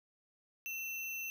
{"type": "tone with sample-and-hold", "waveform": "sine", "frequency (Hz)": 2688, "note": "E7", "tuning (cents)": 33, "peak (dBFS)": -38, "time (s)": [0.66, 1.3], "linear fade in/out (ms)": 0, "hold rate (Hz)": 8820, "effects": []}